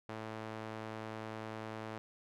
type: tone with band-pass filter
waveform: sawtooth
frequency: 110 Hz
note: A2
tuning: in tune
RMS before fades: -44 dBFS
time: 0.09-1.98 s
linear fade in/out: 0 ms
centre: 910 Hz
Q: 0.52
effects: none